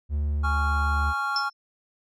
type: tone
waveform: triangle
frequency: 73.42 Hz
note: D2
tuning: in tune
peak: -21 dBFS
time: 0.09-1.14 s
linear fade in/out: 50 ms
type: chord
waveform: triangle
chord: Db major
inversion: second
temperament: just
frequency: 831.5 / 1108.7 / 1385.9 Hz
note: Ab5 / Db6 / F6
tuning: +2 / 0 / -14 cents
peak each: -30 / -29 / -25 dBFS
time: 0.43-1.5 s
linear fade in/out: 20 ms
type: tone with exponential decay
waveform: sine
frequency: 5320 Hz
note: E8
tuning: 15 cents sharp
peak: -21 dBFS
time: 1.36-1.53 s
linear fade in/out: 2 ms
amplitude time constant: 35 ms
effects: none